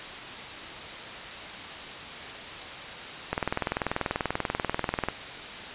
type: click train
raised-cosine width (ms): 0.5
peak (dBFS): -11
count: 37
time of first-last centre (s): 3.33-5.086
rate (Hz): 20.5
effects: white hiss -38 dBFS RMS until 5.74 s + resampled to 8000 Hz